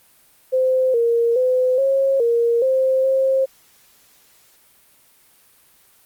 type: tone with pitch steps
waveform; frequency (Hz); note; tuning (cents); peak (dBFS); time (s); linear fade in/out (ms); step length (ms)
sine; 517 / 466.9 / 509 / 542 / 468.3 / 525 / 532; C5 / A#4 / C5 / C#5 / A#4 / C5 / C5; -21 / +3 / -48 / -39 / +8 / +6 / +29; -14; 0.52-3.46; 20; 420
effects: white hiss -54 dBFS RMS until 6.05 s + Opus 32 kbps